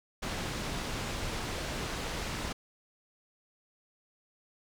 pink low-pass noise, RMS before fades -36 dBFS, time 0.22-2.53 s, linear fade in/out 10 ms, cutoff 6600 Hz, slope 12 dB/octave, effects none

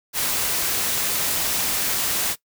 white noise, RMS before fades -23 dBFS, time 0.13-2.36 s, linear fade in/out 50 ms, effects noise-tail reverb RT60 0.1 s tail -19 dB re dry

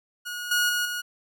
sawtooth tone with level steps, 1447 Hz, F#6, 39 cents flat, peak -28 / -17 / -20 / -25 dBFS, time 0.25-1.02 s, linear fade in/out 20 ms, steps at 0.51 / 0.69 / 0.85 s, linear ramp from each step 5 ms, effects none

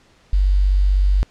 sine tone with quantisation, 48 Hz, G1, 36 cents flat, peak -12 dBFS, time 0.33-1.23 s, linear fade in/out 0 ms, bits 7, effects pink hiss -54 dBFS RMS until 1.3 s + low-pass 6000 Hz 12 dB/octave

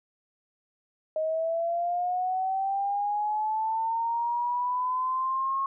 sine linear sweep, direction up, 624 to 1089 Hz, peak -25 dBFS, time 1.16-5.66 s, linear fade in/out 2 ms, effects none

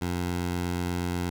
15% pulse tone, 88.3 Hz, F2, 20 cents sharp, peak -21 dBFS, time 0.01-1.3 s, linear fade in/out 10 ms, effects none

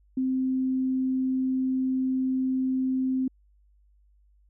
sine tone, 260.4 Hz, C4, 8 cents flat, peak -23 dBFS, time 0.17-3.28 s, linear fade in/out 5 ms, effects added 50 Hz sine -58 dBFS peak until 4.49 s

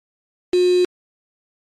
sine tone with quantisation, 360 Hz, F#4, 47 cents flat, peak -12 dBFS, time 0.53-0.85 s, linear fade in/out 5 ms, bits 4, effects low-pass 6000 Hz 12 dB/octave + MP3 96 kbps

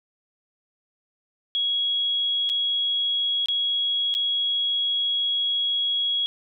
sine tone with dropouts, 3322 Hz, G#7, in tune, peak -21 dBFS, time 1.55-6.26 s, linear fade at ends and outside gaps 0 ms, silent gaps 2.492-2.498 / 3.459-3.485 / 4.141-4.15 s, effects none

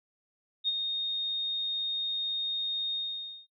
sine tone with ADSR envelope, 3698 Hz, A#7, 15 cents flat, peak -23 dBFS, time 0.64-3.47 s, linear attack 41 ms, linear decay 29 ms, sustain -6 dB, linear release 530 ms, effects noise-tail reverb RT60 0.1 s tail -24 dB re dry

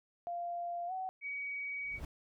sine tone with pitch glide, 694 to 752.5 Hz, F5 to F#5, -11 to +29 cents, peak -36 dBFS, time 0.27-1.09 s, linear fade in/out 0 ms, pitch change +140 cents, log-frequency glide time 0.87-0.92 s
sine tone, 2261 Hz, C#7, 34 cents sharp, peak -37 dBFS, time 1.21-2 s, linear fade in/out 50 ms
brown noise with exponential growth, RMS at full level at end -39 dBFS, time 1.77-2.05 s, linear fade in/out 2 ms, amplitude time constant 59 ms
effects none

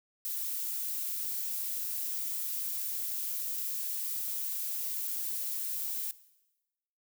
violet noise, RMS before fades -35 dBFS, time 0.25-6.11 s, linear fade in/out 0 ms, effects noise-tail reverb RT60 1.0 s tail -18 dB re dry

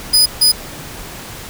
sawtooth tone bursts at uneven times, 4978 Hz, D#8, in tune, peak -5 dBFS, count 2, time 0.13-0.26 / 0.41-0.52 s, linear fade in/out 10 ms, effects pink hiss -31 dBFS RMS until 1.49 s

